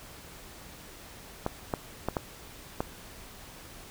clicks, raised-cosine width 1 ms, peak -14 dBFS, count 5, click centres 1.464 / 1.738 / 2.086 / 2.168 / 2.805 s, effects pink hiss -48 dBFS RMS until 3.9 s

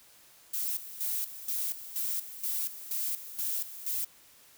violet noise with tremolo, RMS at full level -32 dBFS, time 0.53-4.05 s, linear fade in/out 10 ms, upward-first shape square, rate 2.1 Hz, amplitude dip 75%, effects white hiss -58 dBFS RMS until 4.57 s

